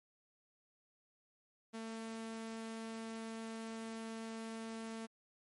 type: tone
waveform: sawtooth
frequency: 224.7 Hz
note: A3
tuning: 37 cents sharp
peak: -39 dBFS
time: 1.73-5.07 s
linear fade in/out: 20 ms
effects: MP3 48 kbps